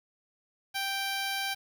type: tone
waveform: 10% pulse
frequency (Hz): 784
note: G5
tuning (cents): 0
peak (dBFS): -22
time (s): 0.74-1.55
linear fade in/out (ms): 20
effects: 9-bit